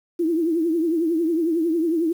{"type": "tone with vibrato", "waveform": "sine", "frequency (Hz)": 329.6, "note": "E4", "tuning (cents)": 0, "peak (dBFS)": -18, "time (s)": [0.19, 2.13], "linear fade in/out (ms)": 10, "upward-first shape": "triangle", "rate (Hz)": 11, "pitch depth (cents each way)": 120, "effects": ["8-bit"]}